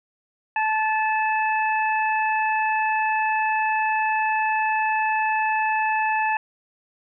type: harmonic tone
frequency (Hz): 870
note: A5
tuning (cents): -20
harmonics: 1 / 2 / 3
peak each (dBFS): -21 / -26 / -28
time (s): 0.56-6.37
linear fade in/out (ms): 2
effects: none